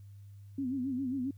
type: tone with vibrato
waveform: sine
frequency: 261.6 Hz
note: C4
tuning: in tune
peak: -31 dBFS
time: 0.58-1.31 s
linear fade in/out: 5 ms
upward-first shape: sine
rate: 7.4 Hz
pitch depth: 110 cents each way
effects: added 100 Hz sine -48 dBFS peak until 1.37 s + white hiss -74 dBFS RMS until 1.37 s